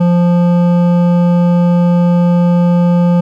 sine tone with hard clipping, 174.61 Hz, F3, in tune, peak -9 dBFS, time 0-3.21 s, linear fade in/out 10 ms, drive 11 dB, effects none

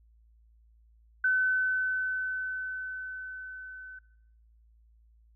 sine tone with level ramp, 1516 Hz, F#6, 42 cents sharp, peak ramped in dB -22 to -43 dBFS, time 1.24-3.99 s, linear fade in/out 5 ms, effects noise-tail reverb RT60 0.8 s tail -20 dB re dry + added 56 Hz sine -58 dBFS peak until 5.35 s

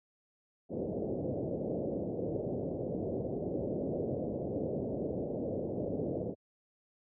white low-pass noise, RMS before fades -35 dBFS, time 0.69-6.35 s, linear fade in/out 50 ms, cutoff 590 Hz, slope 48 dB/octave, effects high-pass 100 Hz 12 dB/octave

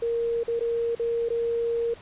sine tone with dropouts, 466.2 Hz, A#4, in tune, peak -23 dBFS, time 0.02-1.94 s, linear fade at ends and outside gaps 5 ms, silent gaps 0.434-0.479 / 0.595-0.607 / 0.951-0.995 / 1.288-1.302 s, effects pink hiss -48 dBFS RMS until 2.01 s + resampled to 8000 Hz

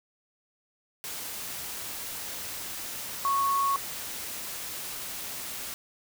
sine tone in noise, 1105 Hz, C#6, 6 cents flat, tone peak -23 dBFS, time 3.25-3.76 s, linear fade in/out 0 ms, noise white, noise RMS -37 dBFS, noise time 1.04-5.74 s, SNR +11 dB, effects none

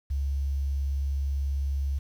sine tone, 69.2 Hz, C#2, 2 cents flat, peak -25 dBFS, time 0.1-1.99 s, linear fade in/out 10 ms, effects 9-bit

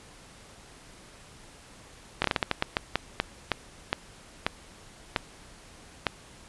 slowing click train, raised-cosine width 0.3 ms, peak -7 dBFS, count 16, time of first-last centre 2.22-6.068 s, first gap 23 ms, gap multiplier 1.3, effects pink hiss -51 dBFS RMS until 6.48 s + resampled to 24000 Hz

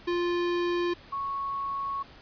square / sine tone pair in turn, 349.2 / 1105.4 Hz, F4 / C#6, 0 / -5 cents, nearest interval octave + minor sixth, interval 1995 cents, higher second, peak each -26 / -29 dBFS, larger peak first, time 0.07-0.94 / 1.12-2.03 s, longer second, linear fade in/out 10 ms, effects pink hiss -51 dBFS RMS until 2.21 s + resampled to 11025 Hz

